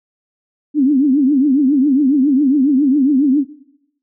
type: tone with vibrato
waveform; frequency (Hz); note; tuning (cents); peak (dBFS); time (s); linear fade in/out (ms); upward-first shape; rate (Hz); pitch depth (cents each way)
sine; 277.2; C#4; 0; -9; 0.74-3.45; 50; triangle; 7.3; 190
effects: noise-tail reverb RT60 0.8 s tail -20 dB re dry